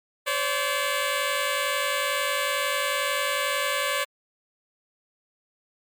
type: tone pair together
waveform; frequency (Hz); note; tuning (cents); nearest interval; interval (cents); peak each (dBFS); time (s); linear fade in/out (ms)
10% pulse; 522 / 573.1; C5 / D5; -4 / -42; major second; 162; -20 / -17; 0.26-4.05; 20
effects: MP3 96 kbps